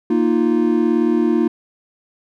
triangle chord, Bb suspended fourth, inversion none, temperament equal, 233.1 / 311.1 / 349.2 Hz, Bb3 / Eb4 / F4, 0 / 0 / 0 cents, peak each -16 dBFS, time 0.1-1.48 s, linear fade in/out 5 ms, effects none

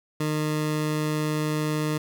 20% pulse tone, 153 Hz, D#3, 29 cents flat, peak -19 dBFS, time 0.2-1.98 s, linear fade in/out 5 ms, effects none

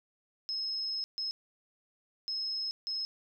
sine tone bursts at uneven times, 5170 Hz, E8, 34 cents flat, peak -32 dBFS, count 4, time 0.49-1.04 / 1.18-1.31 / 2.28-2.71 / 2.87-3.05 s, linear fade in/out 0 ms, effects none

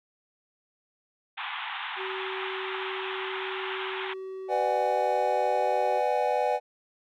pink band-pass noise, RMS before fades -35 dBFS, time 1.37-4.14 s, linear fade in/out 10 ms, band 780 to 3600 Hz, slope 96 dB/octave
triangle tone, 379.9 Hz, F#4, 46 cents sharp, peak -33 dBFS, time 1.96-6.02 s, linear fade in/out 50 ms
triangle chord, G# half-diminished seventh, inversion first, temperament just, 498.4 / 598 / 747.5 / 830.6 Hz, B4 / D5 / F#5 / G#5, +16 / +31 / +17 / 0 cents, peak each -27 dBFS, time 4.48-6.6 s, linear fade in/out 50 ms
effects none

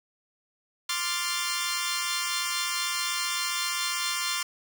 10% pulse chord, D minor seventh, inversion third, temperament equal, 1046.5 / 1174.7 / 1396.9 / 1760 Hz, C6 / D6 / F6 / A6, 0 / 0 / 0 / 0 cents, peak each -23 / -26 / -24 / -26 dBFS, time 0.89-4.43 s, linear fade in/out 5 ms, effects none

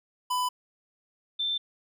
square / sine tone pair in turn, 998 / 3556 Hz, B5 / A7, +18 / +18 cents, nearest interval octave + minor seventh, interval 2200 cents, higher second, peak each -26 dBFS, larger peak neither, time 0.3-0.49 / 1.39-1.58 s, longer neither, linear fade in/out 10 ms, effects none

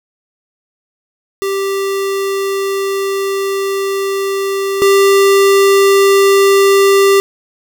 square tone pair in turn, 392 / 394.2 Hz, G4 / G4, 0 / +10 cents, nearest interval unison, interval 10 cents, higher second, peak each -15 / -7 dBFS, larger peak second, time 1.42-4.82 / 4.82-7.2 s, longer first, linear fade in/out 0 ms, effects none

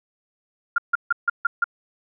sine tone bursts, 1401 Hz, F6, 5 cents sharp, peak -15 dBFS, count 6, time 0.76-1.642 s, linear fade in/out 5 ms, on 22 ms, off 150 ms, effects none

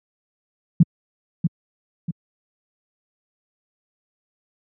sine tone with echo, 167.9 Hz, E3, 32 cents sharp, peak -7 dBFS, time 0.8-0.83 s, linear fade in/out 5 ms, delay 640 ms, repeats 2, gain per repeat -7 dB, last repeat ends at 2.11 s, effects high-pass 100 Hz 12 dB/octave

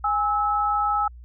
sine tone pair together, 825.8 / 1300 Hz, G#5 / E6, -10 / -24 cents, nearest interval minor sixth, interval 786 cents, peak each -23 / -22 dBFS, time 0.04-1.08 s, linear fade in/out 5 ms, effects added 60 Hz sine -40 dBFS peak until 1.24 s

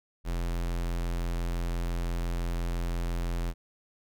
square tone, 42.93 Hz, F1, 29 cents flat, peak -29 dBFS, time 0.24-3.54 s, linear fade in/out 50 ms, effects none

